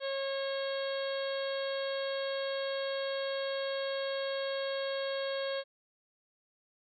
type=harmonic tone; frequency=545 Hz; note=C#5; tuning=29 cents flat; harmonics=1 / 2 / 3 / 4 / 5 / 6 / 7 / 8; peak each=-33 / -45 / -43 / -49 / -51 / -45 / -46 / -47 dBFS; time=0-5.64 s; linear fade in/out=50 ms; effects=none